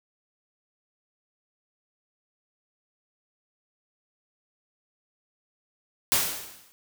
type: noise with exponential decay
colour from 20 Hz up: white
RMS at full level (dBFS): -20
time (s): 6.12-6.72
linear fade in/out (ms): 0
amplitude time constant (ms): 130
effects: none